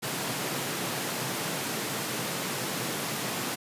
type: high-pass noise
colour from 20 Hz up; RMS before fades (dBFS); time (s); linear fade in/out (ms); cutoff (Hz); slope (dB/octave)
pink; -32; 0.02-3.56; 20; 120; 48
effects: resampled to 32000 Hz